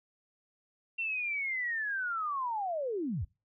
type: linear sweep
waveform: sine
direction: down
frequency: 2730 to 58.27 Hz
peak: -31 dBFS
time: 0.98-3.25 s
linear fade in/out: 10 ms
effects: noise-tail reverb RT60 0.3 s tail -25 dB re dry